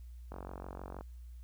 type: click train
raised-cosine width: 1 ms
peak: -30 dBFS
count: 33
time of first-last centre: 0.32-1.01 s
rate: 46.4 Hz
effects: added 60 Hz sine -46 dBFS peak until 1.43 s + white hiss -73 dBFS RMS until 1.43 s